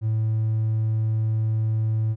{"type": "tone", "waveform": "triangle", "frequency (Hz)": 110, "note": "A2", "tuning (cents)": 0, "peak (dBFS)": -17, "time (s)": [0.01, 2.16], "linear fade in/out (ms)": 50, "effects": ["tanh soft clip ceiling -15 dBFS"]}